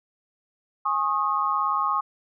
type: chord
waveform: sine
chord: Ab suspended fourth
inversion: none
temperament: equal with one note detuned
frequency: 830.6 / 1087.2 / 1244.5 Hz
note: Ab5 / Db6 / Eb6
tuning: 0 / -34 / 0 cents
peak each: -30 / -24 / -25 dBFS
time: 0.85-2.01 s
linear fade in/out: 10 ms
effects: none